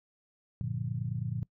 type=chord; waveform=sine; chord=G minor seventh; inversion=none; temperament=just; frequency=98 / 117.6 / 147 / 176.4 Hz; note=G2 / Bb2 / D3 / F3; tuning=0 / +16 / +2 / +18 cents; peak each=-40 / -34 / -37 / -40 dBFS; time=0.61-1.43 s; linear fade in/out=0 ms; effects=noise-tail reverb RT60 0.1 s tail -23 dB re dry